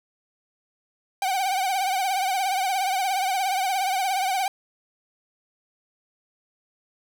45% pulse tone with vibrato, 763 Hz, G5, 47 cents flat, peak -22 dBFS, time 1.22-4.48 s, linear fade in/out 2 ms, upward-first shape triangle, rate 17 Hz, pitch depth 100 cents each way, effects none

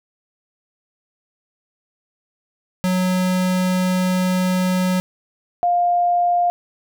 square / sine tone pair in turn, 183.8 / 703.2 Hz, F#3 / F5, -11 / +12 cents, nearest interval octave + major seventh, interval 2323 cents, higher second, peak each -17 / -14 dBFS, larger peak second, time 2.84-5 / 5.63-6.5 s, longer first, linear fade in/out 0 ms, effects none

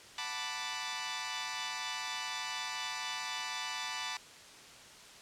10% pulse chord, B minor seventh, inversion second, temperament equal, 740 / 880 / 987.8 / 1174.7 Hz, F#5 / A5 / B5 / D6, 0 / 0 / 0 / 0 cents, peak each -38 / -33 / -32 / -33 dBFS, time 0.18-4.17 s, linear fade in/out 2 ms, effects white hiss -53 dBFS RMS until 5.21 s + low-pass 7000 Hz 12 dB/octave

